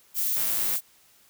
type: noise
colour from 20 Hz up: violet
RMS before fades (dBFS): -26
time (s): 0.14-0.81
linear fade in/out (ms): 50
type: click train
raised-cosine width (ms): 0.2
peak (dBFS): -20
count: 43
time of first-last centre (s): 0.37-0.755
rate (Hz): 109
effects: white hiss -59 dBFS RMS until 1.29 s